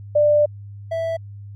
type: tone pair in turn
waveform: sine / triangle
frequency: 593 / 657.6 Hz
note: D5 / E5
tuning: +17 / -4 cents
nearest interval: major second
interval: 179 cents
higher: second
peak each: -12 / -19 dBFS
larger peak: first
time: 0.15-0.46 / 0.91-1.17 s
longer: first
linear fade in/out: 10 ms
effects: added 101 Hz sine -34 dBFS peak until 1.55 s